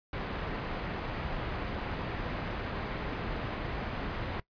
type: low-pass noise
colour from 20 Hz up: pink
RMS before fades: -36 dBFS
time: 0.13-4.4 s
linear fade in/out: 2 ms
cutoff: 2300 Hz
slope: 12 dB/octave
effects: noise-tail reverb RT60 0.1 s tail -20 dB re dry + resampled to 11025 Hz